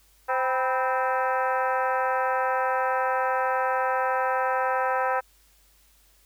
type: harmonic tone with a mistuned harmonic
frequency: 259.8 Hz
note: C4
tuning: 12 cents flat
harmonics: 2 / 3 / 4 / 5 / 6 / 7 / 8 / 9 / 10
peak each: -28 / -27 / -29 / -30 / -32 / -36 / -45 / -46 / -45 dBFS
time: 0.28-5.21 s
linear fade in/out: 20 ms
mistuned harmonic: 4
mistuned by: -87 cents
effects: added 50 Hz sine -61 dBFS peak until 6.25 s + white hiss -61 dBFS RMS until 6.25 s